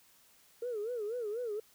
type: tone with vibrato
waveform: sine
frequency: 452.1 Hz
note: A4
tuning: 47 cents sharp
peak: -33 dBFS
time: 0.62-1.6 s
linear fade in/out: 5 ms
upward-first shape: sine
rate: 4.1 Hz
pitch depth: 170 cents each way
effects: tanh soft clip ceiling -30 dBFS + white hiss -64 dBFS RMS until 1.74 s